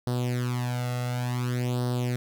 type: tone with flanger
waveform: sawtooth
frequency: 123.47 Hz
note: B2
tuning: in tune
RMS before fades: -28 dBFS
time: 0.07-2.16 s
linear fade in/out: 0 ms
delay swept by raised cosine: 0.21 to 1.51 ms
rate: 0.56 Hz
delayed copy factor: +0.8
effects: none